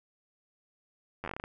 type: slowing click train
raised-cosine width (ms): 0.5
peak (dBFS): -22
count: 10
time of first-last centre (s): 1.24-1.439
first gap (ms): 10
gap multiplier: 1.19
effects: none